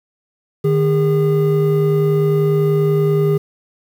triangle tone pair together, 152.2 / 406.3 Hz, D#3 / G#4, -38 / -38 cents, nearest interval octave + perfect fourth, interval 1700 cents, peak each -13 dBFS, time 0.64-3.38 s, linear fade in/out 10 ms, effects 7-bit

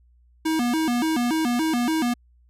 square tone with vibrato, 277.2 Hz, C#4, in tune, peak -21 dBFS, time 0.45-2.14 s, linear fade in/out 10 ms, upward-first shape square, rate 3.5 Hz, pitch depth 240 cents each way, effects added 60 Hz sine -54 dBFS peak until 2.49 s + resampled to 32000 Hz

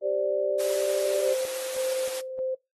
sine chord, G suspended fourth, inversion none, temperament equal, 392 / 523.3 / 587.3 Hz, G4 / C5 / D5, 0 / 0 / 0 cents, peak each -30 / -30 / -25 dBFS, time 0.01-1.36 s, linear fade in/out 50 ms
white high-pass noise, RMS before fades -36 dBFS, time 0.59-2.21 s, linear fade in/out 10 ms, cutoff 310 Hz, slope 48 dB/octave
sine tone with tremolo, 520 Hz, C5, 11 cents flat, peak -26 dBFS, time 1.14-2.55 s, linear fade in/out 10 ms, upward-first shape square, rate 1.6 Hz, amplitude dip 55%
effects noise-tail reverb RT60 0.2 s tail -22 dB re dry + AAC 32 kbps

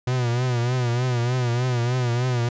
45% pulse tone with vibrato, 122.9 Hz, B2, 8 cents flat, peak -20 dBFS, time 0.07-2.49 s, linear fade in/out 5 ms, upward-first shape triangle, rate 3.3 Hz, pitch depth 89 cents each way, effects resampled to 16000 Hz

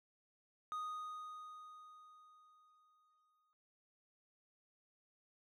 triangle tone with exponential decay, 1242 Hz, D#6, 3 cents flat, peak -37 dBFS, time 0.72-3.53 s, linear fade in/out 0 ms, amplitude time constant 610 ms, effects none

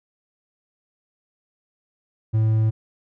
triangle tone, 110 Hz, A2, in tune, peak -14 dBFS, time 2.33-2.71 s, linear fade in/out 20 ms, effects none

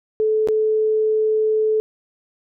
sine tone with dropouts, 434 Hz, A4, 24 cents flat, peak -15 dBFS, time 0.2-1.8 s, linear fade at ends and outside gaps 0 ms, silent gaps 0.474-0.486 s, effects none

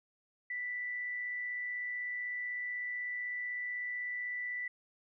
sine tone with amplitude modulation, 1975.5 Hz, B6, in tune, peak -34 dBFS, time 0.5-4.68 s, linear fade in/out 5 ms, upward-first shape sine, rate 116 Hz, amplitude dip 30%, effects none

